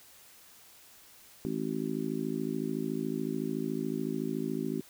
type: harmonic tone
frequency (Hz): 53.8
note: A1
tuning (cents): -38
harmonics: 3 / 4 / 5 / 6 / 7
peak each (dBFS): -39 / -36 / -35 / -39 / -37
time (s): 1.45-4.81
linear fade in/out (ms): 0
effects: white hiss -56 dBFS RMS until 4.89 s